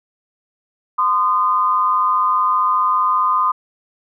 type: tone pair together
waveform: sine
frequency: 1030.9 / 1226 Hz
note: C6 / D#6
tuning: -26 / -26 cents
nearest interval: minor third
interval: 300 cents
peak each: -16 dBFS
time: 0.98-3.52 s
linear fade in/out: 10 ms
effects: none